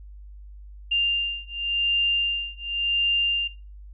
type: beating tone pair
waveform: sine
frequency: 2794 / 2794.91 Hz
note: F7 / F7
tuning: 0 / +1 cents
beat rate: 0.91 Hz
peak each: -25 dBFS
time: 0.91-3.48 s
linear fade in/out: 10 ms
effects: noise-tail reverb RT60 0.3 s tail -17 dB re dry + added 50 Hz sine -40 dBFS peak until 3.93 s